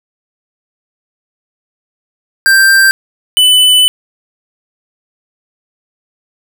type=tone pair in turn; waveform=square; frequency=1576 / 2998 Hz; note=G6 / F#7; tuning=+9 / +22 cents; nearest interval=major seventh; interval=1113 cents; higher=second; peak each=-5 dBFS; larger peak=neither; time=2.46-2.91 / 3.37-3.88 s; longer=second; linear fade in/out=0 ms; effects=none